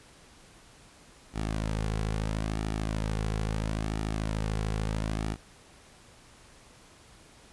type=tone with flanger; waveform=sawtooth; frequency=53.5 Hz; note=A1; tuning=48 cents flat; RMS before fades=-31 dBFS; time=1.33-5.37 s; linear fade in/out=50 ms; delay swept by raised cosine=1.9 to 3.3 ms; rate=0.75 Hz; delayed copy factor=-0.5; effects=pink hiss -55 dBFS RMS until 7.52 s + resampled to 24000 Hz

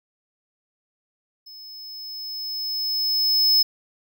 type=tone with level ramp; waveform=square; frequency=5200 Hz; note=E8; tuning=24 cents flat; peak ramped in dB=-41 to -14 dBFS; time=1.46-3.63 s; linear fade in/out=10 ms; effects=none

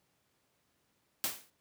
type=noise with exponential decay; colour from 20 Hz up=white; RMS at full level=-30 dBFS; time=1.24-1.5 s; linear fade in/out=0 ms; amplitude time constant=55 ms; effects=pink hiss -75 dBFS RMS until 1.6 s + high-pass 100 Hz 12 dB/octave

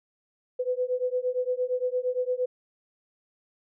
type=beating tone pair; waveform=sine; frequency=497.6 / 506.3 Hz; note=B4 / B4; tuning=+13 / +43 cents; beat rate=8.7 Hz; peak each=-28 dBFS; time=0.59-2.46 s; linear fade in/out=10 ms; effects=none

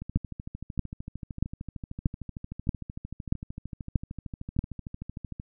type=two click trains; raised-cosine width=5 ms; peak=-24 / -11 dBFS; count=72 / 8; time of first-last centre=0.02-5.399 / 0.16-4.59 s; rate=13.2 / 1.58 Hz; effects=none

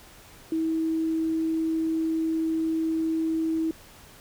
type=tone; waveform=sine; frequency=322.3 Hz; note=E4; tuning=39 cents flat; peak=-23 dBFS; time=0.52-3.71 s; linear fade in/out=2 ms; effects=pink hiss -50 dBFS RMS until 4.2 s

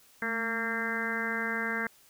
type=harmonic tone with a mistuned harmonic; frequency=228.3 Hz; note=A#3; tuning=36 cents flat; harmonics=1 / 2 / 3 / 4 / 5 / 6 / 7 / 8 / 9; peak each=-37 / -39 / -44 / -43 / -42 / -40 / -33 / -37 / -38 dBFS; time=0.22-1.87 s; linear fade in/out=2 ms; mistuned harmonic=1; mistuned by=-49 cents; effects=white hiss -60 dBFS RMS until 2.09 s

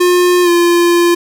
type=tone with pitch glide; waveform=square; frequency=356.9 to 345.7 Hz; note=F4 to F4; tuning=+38 to -18 cents; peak=-8 dBFS; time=0-1.15 s; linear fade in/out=10 ms; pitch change=-56 cents; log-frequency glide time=0.43-0.49 s; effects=none

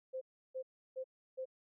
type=tone bursts; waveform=sine; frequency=520 Hz; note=C5; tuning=11 cents flat; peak=-38 dBFS; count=4; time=0.13-1.456 s; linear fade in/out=20 ms; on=84 ms; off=330 ms; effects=none

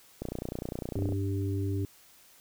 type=click train; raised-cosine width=2 ms; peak=-21 dBFS; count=28; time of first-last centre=0.22-1.123 s; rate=29.9 Hz
type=harmonic tone; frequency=98 Hz; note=G2; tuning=in tune; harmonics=1 / 3 / 4; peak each=-29 / -35 / -38 dBFS; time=0.96-1.85 s; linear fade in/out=0 ms
effects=white hiss -58 dBFS RMS until 2.4 s

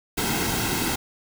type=noise with comb filter; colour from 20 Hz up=pink; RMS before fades=-25 dBFS; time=0.17-0.96 s; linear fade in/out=10 ms; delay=1.7 ms; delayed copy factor=-0.65; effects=none

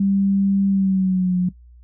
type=tone with pitch glide; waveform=sine; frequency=196.7 to 180.37 Hz; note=G3 to F#3; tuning=+6 to -44 cents; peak=-15 dBFS; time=0-1.49 s; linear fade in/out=5 ms; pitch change=-150 cents; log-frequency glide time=0.68-1.38 s; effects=noise-tail reverb RT60 0.1 s tail -17 dB re dry + added 60 Hz sine -43 dBFS peak until 1.83 s

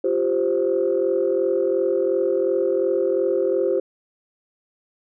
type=chord; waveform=sine; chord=F suspended second; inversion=none; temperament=equal; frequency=349.2 / 392 / 523.3 Hz; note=F4 / G4 / C5; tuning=0 / 0 / 0 cents; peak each=-23 / -21 / -21 dBFS; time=0.04-3.8 s; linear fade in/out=5 ms; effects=tanh soft clip ceiling -10 dBFS

